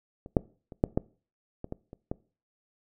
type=clicks; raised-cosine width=2 ms; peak=-29 / -7 / -29 / -8 / -11 / -23 / -21 / -30 / -18 dBFS; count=9; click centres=0.261 / 0.368 / 0.722 / 0.839 / 0.975 / 1.644 / 1.724 / 1.931 / 2.115 s; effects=noise-tail reverb RT60 0.4 s tail -22 dB re dry